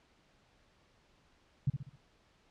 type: tone with echo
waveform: sine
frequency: 136.8 Hz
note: C#3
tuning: 23 cents flat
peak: -25 dBFS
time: 1.67-1.7 s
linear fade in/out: 5 ms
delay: 65 ms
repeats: 4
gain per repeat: -7 dB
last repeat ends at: 1.96 s
effects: pink hiss -68 dBFS RMS until 2.5 s + low-pass 5000 Hz 12 dB/octave

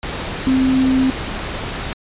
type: tone in noise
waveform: sine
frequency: 261.6 Hz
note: C4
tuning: in tune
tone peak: -12 dBFS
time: 0.47-1.1 s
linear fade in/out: 0 ms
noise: pink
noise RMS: -25 dBFS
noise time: 0.03-1.93 s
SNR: +10 dB
effects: resampled to 8000 Hz

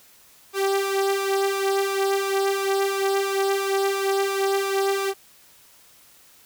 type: tone with flanger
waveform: sawtooth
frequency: 392 Hz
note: G4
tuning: in tune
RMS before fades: -23 dBFS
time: 0.53-5.14 s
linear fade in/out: 50 ms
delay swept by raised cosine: 1.7 to 2.8 ms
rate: 2.9 Hz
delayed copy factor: +0.75
effects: white hiss -53 dBFS RMS until 6.45 s

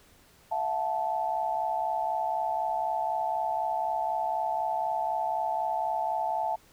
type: tone cluster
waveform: sine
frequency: 664 / 728 / 874 Hz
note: E5 / F#5 / A5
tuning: +12 / -28 / -12 cents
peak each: -33 / -32 / -29 dBFS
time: 0.51-6.56 s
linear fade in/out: 10 ms
effects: pink hiss -59 dBFS RMS until 6.72 s

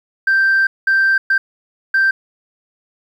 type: tone bursts at uneven times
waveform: sine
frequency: 1568 Hz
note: G6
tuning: in tune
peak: -9 dBFS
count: 4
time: 0.27-0.67 / 0.87-1.18 / 1.3-1.38 / 1.94-2.11 s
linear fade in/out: 5 ms
effects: tanh soft clip ceiling -8 dBFS + 8-bit

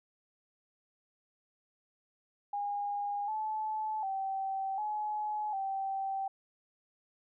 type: tone with pitch steps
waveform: sine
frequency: 815 / 865 / 774 / 847 / 777 Hz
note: G#5 / A5 / G5 / G#5 / G5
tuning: -33 / -30 / -22 / +34 / -16 cents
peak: -32 dBFS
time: 2.53-6.28 s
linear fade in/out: 5 ms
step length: 750 ms
effects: none

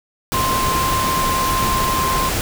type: tone in noise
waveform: sine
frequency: 1048 Hz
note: C6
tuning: 2 cents sharp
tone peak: -18 dBFS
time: 0.34-2.29 s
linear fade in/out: 0 ms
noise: pink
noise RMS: -21 dBFS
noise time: 0.32-2.41 s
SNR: 0 dB
effects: none

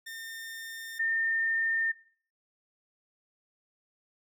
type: tone pair in turn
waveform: sawtooth / sine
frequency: 1813 / 1813 Hz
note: A#6 / A#6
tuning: -49 / -49 cents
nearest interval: unison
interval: 0 cents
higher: neither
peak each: -36 / -26 dBFS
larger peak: second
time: 0.06-0.99 / 0.99-1.92 s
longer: neither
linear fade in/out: 10 ms
effects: noise-tail reverb RT60 0.5 s tail -20 dB re dry

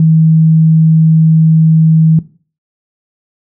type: tone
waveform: sine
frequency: 160 Hz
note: D#3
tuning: 49 cents sharp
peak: -4 dBFS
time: 0-2.19 s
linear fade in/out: 2 ms
effects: noise-tail reverb RT60 0.4 s tail -17 dB re dry

